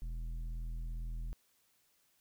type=tone with tanh clipping; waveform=triangle; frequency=41.11 Hz; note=E1; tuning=4 cents flat; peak=-39 dBFS; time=0.02-1.33 s; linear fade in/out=0 ms; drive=13 dB; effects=white hiss -73 dBFS RMS until 2.2 s